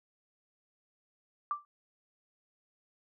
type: tone with exponential decay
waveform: sine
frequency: 1174.7 Hz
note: D6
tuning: in tune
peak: -26 dBFS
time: 1.51-1.65 s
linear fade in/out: 1 ms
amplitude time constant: 30 ms
effects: none